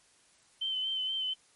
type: tone with vibrato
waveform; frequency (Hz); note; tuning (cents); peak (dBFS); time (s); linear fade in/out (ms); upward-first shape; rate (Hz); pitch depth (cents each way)
sine; 3076; G7; -33; -30; 0.61-1.34; 10; sine; 4.2; 29
effects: white hiss -64 dBFS RMS until 1.55 s + MP3 48 kbps